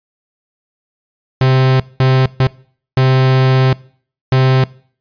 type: tone bursts at uneven times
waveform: 45% pulse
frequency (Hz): 130.81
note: C3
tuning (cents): 0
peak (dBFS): -8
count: 5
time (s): 1.41-1.8 / 2-2.26 / 2.4-2.47 / 2.97-3.73 / 4.32-4.64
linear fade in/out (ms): 2
effects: noise-tail reverb RT60 0.5 s tail -22 dB re dry + resampled to 11025 Hz